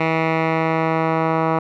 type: tone with low-pass filter sweep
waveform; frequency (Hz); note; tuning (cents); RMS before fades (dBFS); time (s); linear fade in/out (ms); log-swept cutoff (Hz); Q
10% pulse; 161.5; E3; -35; -19; 0-1.59; 5; 2200 to 1400; 2.4
effects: none